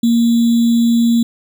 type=tone with sample-and-hold; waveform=sine; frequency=233.1 Hz; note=A#3; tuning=in tune; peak=-9 dBFS; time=0.03-1.23 s; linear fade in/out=5 ms; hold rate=3675 Hz; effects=none